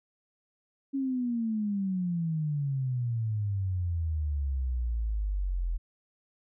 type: exponential sweep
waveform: sine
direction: down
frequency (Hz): 277.2 to 41.2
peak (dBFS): -27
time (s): 0.93-5.78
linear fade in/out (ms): 20
effects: none